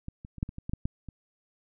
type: clicks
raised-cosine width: 5 ms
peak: -24 / -30 / -30 / -15 / -26 / -26 / -22 / -17 / -16 / -28 dBFS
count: 10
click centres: 0.084 / 0.249 / 0.383 / 0.429 / 0.491 / 0.584 / 0.695 / 0.735 / 0.855 / 1.087 s
effects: none